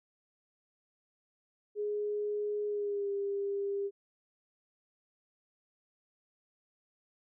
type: tone with pitch glide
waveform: sine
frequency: 416.3 to 399.8 Hz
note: G#4 to G4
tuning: +4 to +34 cents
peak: -31 dBFS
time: 1.75-3.91 s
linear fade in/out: 50 ms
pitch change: -70 cents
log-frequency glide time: 2.67-3.1 s
effects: none